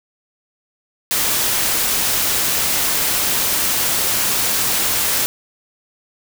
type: noise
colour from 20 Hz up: white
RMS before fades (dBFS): -18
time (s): 1.11-5.26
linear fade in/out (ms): 0
effects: none